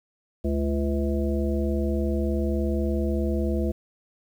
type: harmonic tone with a mistuned harmonic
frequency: 71.6 Hz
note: D2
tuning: 43 cents flat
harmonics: 1 / 3 / 5 / 7 / 9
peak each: -25 / -28 / -29 / -33 / -35 dBFS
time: 0.44-3.72 s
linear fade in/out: 10 ms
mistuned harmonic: 5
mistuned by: -82 cents
effects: 9-bit